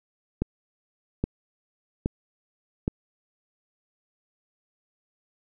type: click train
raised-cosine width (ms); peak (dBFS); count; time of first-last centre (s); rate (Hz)
3; -11; 4; 0.42-2.879; 1.22
effects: none